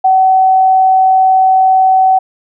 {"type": "tone", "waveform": "sine", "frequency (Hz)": 757, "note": "F#5", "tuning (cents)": 39, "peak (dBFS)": -5, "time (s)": [0.04, 2.19], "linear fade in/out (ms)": 10, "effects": []}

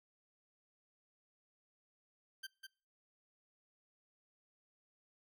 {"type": "tone with echo", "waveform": "20% pulse", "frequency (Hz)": 1562, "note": "G6", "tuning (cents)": -7, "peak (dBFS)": -39, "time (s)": [2.43, 2.47], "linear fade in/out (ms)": 10, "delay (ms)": 200, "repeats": 1, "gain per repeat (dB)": -5, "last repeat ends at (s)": 2.67, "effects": ["noise-tail reverb RT60 0.4 s tail -25 dB re dry"]}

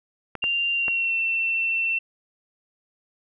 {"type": "clicks", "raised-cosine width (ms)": 0.5, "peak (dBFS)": -16, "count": 3, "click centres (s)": [0.353, 0.44, 0.882]}
{"type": "tone with pitch glide", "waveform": "sine", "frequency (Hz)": [2783, 2693], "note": ["F7", "E7"], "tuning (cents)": [-7, 36], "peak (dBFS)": -21, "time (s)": [0.42, 1.99], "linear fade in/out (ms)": 10, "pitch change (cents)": -57, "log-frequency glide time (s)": [0.72, 1.18]}
{"effects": []}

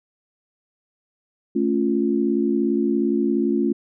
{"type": "chord", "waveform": "sine", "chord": "A augmented", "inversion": "none", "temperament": "equal", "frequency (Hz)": [220, 277.2, 349.2], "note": ["A3", "C#4", "E#4"], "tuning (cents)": [0, 0, 0], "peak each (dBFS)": -22, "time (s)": [1.55, 3.73], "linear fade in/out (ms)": 10, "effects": []}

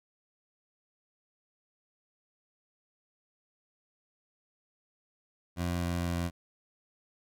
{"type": "tone with pitch steps", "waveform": "20% pulse", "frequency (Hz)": [87.31, 86.81, 86.31], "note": ["F2", "F2", "F2"], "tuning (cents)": [0, -10, -20], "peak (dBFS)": -25, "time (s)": [5.56, 6.31], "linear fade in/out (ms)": 50, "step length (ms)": 250, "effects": []}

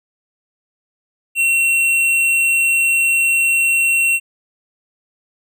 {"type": "tone with tanh clipping", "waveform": "sine", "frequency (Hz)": 2725, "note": "F7", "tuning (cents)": -43, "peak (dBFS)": -14, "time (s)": [1.35, 4.2], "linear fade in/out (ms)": 50, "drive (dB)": 14, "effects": []}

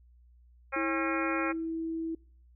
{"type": "harmonic tone", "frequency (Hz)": 271.2, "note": "C#4", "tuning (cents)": -38, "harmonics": [2, 3, 4, 5, 6, 7, 8, 9], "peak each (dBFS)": [-36, -40, -39, -35, -39, -41, -39, -38], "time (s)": [0.72, 1.53], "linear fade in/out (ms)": 20}
{"type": "tone", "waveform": "sine", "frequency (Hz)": 326.3, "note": "E4", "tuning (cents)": -18, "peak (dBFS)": -31, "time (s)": [0.76, 2.15], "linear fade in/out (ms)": 5}
{"effects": ["noise-tail reverb RT60 0.5 s tail -26 dB re dry", "added 60 Hz sine -56 dBFS peak until 2.55 s"]}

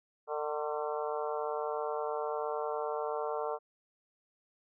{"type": "harmonic tone with a mistuned harmonic", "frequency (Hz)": 150.5, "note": "D3", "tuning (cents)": 43, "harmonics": [3, 4, 5, 6, 7, 8, 9], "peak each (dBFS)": [-36, -38, -40, -42, -43, -44, -45], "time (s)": [0.27, 3.59], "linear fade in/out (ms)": 50, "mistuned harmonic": 8, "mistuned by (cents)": -72, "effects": []}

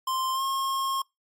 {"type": "tone with pitch glide", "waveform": "square", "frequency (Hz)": [1046.5, 1076.5], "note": ["C6", "C6"], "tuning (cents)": [0, 49], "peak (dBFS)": -26, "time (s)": [0.07, 1.02], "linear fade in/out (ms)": 5, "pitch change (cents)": 49, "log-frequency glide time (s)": [0.33, 0.42], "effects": ["noise-tail reverb RT60 0.2 s tail -25 dB re dry", "MP3 96 kbps"]}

